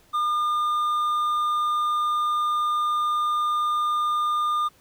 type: tone with hard clipping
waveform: triangle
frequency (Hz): 1209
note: D6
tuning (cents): +50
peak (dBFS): -22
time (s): 0.13-4.69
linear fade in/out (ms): 20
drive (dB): 7
effects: pink hiss -58 dBFS RMS until 4.8 s